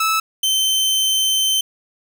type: tone pair in turn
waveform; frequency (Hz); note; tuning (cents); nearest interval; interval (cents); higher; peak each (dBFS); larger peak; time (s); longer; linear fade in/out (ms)
sawtooth; 1307 / 3091; E6 / G7; -15 / -25; octave + minor third; 1490; second; -12; neither; 0-0.2 / 0.43-1.61; second; 5
effects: none